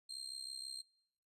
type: tone with amplitude modulation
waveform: 35% pulse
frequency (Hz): 4186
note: C8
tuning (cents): 0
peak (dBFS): -39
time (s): 0.09-0.82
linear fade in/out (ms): 10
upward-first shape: sine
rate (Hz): 66.2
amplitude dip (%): 80
effects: noise-tail reverb RT60 0.9 s tail -25 dB re dry + resampled to 32000 Hz